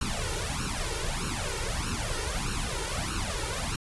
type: noise with flanger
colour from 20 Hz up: pink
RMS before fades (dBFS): -31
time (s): 0.01-3.76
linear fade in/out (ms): 5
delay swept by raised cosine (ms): 0.72 to 2.22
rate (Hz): 1.6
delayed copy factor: +0.95
effects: resampled to 24000 Hz